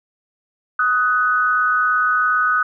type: tone pair together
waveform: sine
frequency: 1254.6 / 1492 Hz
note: D#6 / F#6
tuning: +14 / +14 cents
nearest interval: minor third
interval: 300 cents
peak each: -17 dBFS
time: 0.79-2.63 s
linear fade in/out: 5 ms
effects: none